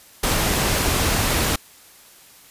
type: noise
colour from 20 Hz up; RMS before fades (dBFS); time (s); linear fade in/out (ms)
pink; -20; 0.23-1.56; 5
effects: white hiss -48 dBFS RMS until 2.5 s + resampled to 32000 Hz